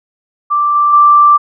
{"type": "tone with level steps", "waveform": "sine", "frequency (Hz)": 1174.7, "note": "D6", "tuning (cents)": 0, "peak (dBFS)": [-9, -7, -3], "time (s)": [0.5, 1.38], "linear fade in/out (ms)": 20, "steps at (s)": [0.75, 0.93], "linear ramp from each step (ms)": 5, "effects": []}